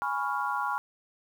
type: chord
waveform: sine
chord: C# dominant seventh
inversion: second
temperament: equal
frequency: 830.6 / 987.8 / 1108.7 / 1396.9 Hz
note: G#5 / B5 / C#6 / E#6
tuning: 0 / 0 / 0 / 0 cents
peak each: -33 dBFS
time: 0.02-0.78 s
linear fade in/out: 0 ms
effects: 9-bit